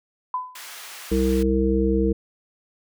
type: tone with exponential decay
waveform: sine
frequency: 1007 Hz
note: B5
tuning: 33 cents sharp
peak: -20 dBFS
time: 0.34-0.66 s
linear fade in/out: 2 ms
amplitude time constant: 68 ms
type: high-pass noise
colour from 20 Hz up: pink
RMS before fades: -39 dBFS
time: 0.55-1.43 s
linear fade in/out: 5 ms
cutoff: 1200 Hz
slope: 12 dB/octave
type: harmonic tone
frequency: 65.41 Hz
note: C2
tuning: in tune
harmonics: 1 / 3 / 5 / 7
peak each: -23 / -23 / -23 / -23 dBFS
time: 1.11-2.13 s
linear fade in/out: 10 ms
effects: none

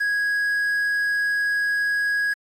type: tone with quantisation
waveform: triangle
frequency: 1657 Hz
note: G#6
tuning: 4 cents flat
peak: -18 dBFS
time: 0-2.34 s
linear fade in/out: 10 ms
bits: 8
effects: AAC 48 kbps

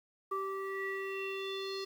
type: tone with low-pass filter sweep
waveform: square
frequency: 388.5 Hz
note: G4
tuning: 16 cents flat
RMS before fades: -38 dBFS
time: 0.31-1.85 s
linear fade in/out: 10 ms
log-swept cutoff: 1200 to 4700 Hz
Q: 5.8
effects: 10-bit

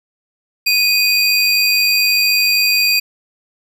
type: tone pair together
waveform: square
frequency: 2489 / 4714 Hz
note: D#7 / D8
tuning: 0 / +6 cents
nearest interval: major seventh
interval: 1106 cents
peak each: -15 dBFS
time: 0.66-3 s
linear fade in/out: 10 ms
effects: none

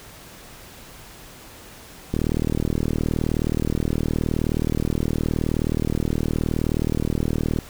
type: click train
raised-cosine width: 3 ms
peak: -9 dBFS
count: 214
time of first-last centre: 2.14-7.588 s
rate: 39.1 Hz
effects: pink hiss -43 dBFS RMS until 7.69 s

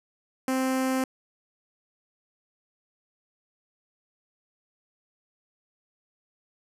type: tone with notch filter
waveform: sawtooth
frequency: 261.3 Hz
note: C4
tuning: 2 cents flat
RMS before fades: -26 dBFS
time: 0.48-1.04 s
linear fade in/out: 2 ms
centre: 3700 Hz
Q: 1.6
effects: resampled to 32000 Hz

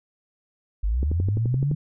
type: linear sweep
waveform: sine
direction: up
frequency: 46.25 to 151.6 Hz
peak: -20 dBFS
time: 0.83-1.75 s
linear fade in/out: 10 ms
type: click train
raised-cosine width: 3 ms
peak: -16 dBFS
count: 9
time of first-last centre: 1.03-1.714 s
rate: 11.7 Hz
effects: none

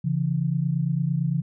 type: tone pair together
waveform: sine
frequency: 138.59 / 167.44 Hz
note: C#3 / E3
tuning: 0 / +27 cents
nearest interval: minor third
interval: 327 cents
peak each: -24 dBFS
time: 0.04-1.42 s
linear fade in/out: 10 ms
effects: none

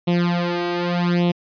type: tone with flanger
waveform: sawtooth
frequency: 174.61 Hz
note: F3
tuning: in tune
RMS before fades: -20 dBFS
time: 0.07-1.32 s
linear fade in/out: 10 ms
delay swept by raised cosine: 0.31 to 2.61 ms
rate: 0.84 Hz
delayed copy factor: +1
effects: resampled to 11025 Hz

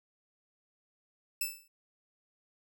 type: tone with exponential decay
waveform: 5% pulse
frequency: 2637 Hz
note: E7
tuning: in tune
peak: -19 dBFS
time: 1.41-1.68 s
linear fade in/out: 5 ms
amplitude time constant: 58 ms
effects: none

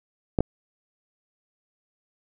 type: clicks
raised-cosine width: 2 ms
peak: -8 dBFS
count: 2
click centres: 0.388 / 0.406 s
effects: none

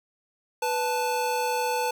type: tone pair together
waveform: square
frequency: 493.9 / 879 Hz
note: B4 / A5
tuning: 0 / -2 cents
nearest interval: minor seventh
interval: 998 cents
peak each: -29 / -27 dBFS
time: 0.62-1.91 s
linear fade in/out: 5 ms
effects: none

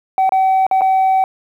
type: tone with dropouts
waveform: sine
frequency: 762 Hz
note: G5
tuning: 49 cents flat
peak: -8 dBFS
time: 0.18-1.24 s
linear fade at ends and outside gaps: 1 ms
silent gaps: 0.293-0.321 / 0.666-0.712 / 0.81-0.817 s
effects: tanh soft clip ceiling -9 dBFS + 8-bit

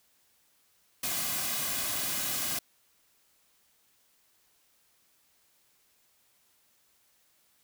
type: noise with comb filter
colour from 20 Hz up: white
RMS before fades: -32 dBFS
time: 1.03-2.59 s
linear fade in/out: 5 ms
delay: 2.2 ms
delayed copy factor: -0.6
effects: white hiss -68 dBFS RMS until 7.63 s

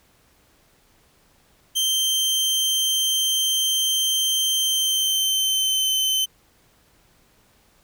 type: tone with pitch glide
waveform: sawtooth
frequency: 3136 to 3075 Hz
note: G7 to G7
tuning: 0 to -34 cents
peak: -16 dBFS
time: 1.75-6.26 s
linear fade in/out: 20 ms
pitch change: -34 cents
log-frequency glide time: 4.55-5.91 s
effects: pink hiss -59 dBFS RMS until 7.83 s

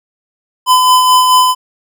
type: tone with tremolo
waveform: square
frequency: 1012 Hz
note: B5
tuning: 42 cents sharp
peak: -5 dBFS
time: 0.66-1.55 s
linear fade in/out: 50 ms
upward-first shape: sine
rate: 4.6 Hz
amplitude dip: 35%
effects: none

